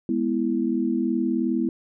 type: chord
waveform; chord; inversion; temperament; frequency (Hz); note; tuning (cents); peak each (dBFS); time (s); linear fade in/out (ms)
sine; E major; first; equal; 207.7 / 246.9 / 329.6; G#3 / B3 / E4; 0 / 0 / 0; -27 / -24 / -25; 0.09-1.69; 2
effects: none